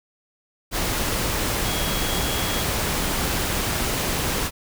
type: tone in noise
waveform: sine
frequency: 3311 Hz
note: G#7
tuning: 6 cents flat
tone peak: -32 dBFS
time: 1.63-2.65 s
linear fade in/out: 50 ms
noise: pink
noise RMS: -24 dBFS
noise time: 0.71-4.51 s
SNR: -11 dB
effects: none